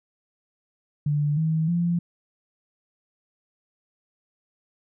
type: tone with pitch steps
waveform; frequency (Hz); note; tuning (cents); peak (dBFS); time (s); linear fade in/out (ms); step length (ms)
sine; 147.2 / 159.3 / 172.1; D3 / D#3 / F3; +4 / +41 / -25; -20; 1.06-1.99; 5; 310
effects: none